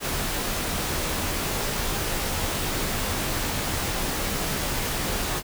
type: noise with comb filter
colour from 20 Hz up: pink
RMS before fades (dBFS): -27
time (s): 0-5.43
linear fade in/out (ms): 50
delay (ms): 18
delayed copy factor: -0.5
effects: none